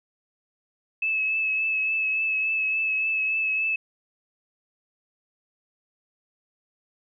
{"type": "tone with vibrato", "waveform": "sine", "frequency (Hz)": 2600, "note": "E7", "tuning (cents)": -24, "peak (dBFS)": -22, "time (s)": [1.02, 3.76], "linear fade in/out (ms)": 5, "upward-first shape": "triangle", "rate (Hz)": 3.5, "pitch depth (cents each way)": 25, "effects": []}